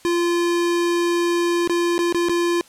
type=tone with dropouts; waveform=square; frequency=345.2 Hz; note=F4; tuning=20 cents flat; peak=-18 dBFS; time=0.05-2.61 s; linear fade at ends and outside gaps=0 ms; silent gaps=1.675-1.696 / 1.98-1.99 / 2.125-2.146 / 2.286-2.295 s; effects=white hiss -50 dBFS RMS until 2.68 s + low-pass 10000 Hz 12 dB/octave